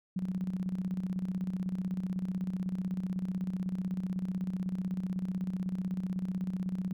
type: tone with tremolo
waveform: sine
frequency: 185 Hz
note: F#3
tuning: in tune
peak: -29 dBFS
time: 0.16-6.93 s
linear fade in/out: 5 ms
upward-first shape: square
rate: 16 Hz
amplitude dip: 60%
effects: none